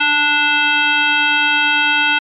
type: tone with frequency modulation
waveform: sine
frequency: 2052 Hz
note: C7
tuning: 34 cents flat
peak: -11 dBFS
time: 0-2.19 s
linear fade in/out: 10 ms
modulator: 585 Hz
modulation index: 2
effects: MP3 96 kbps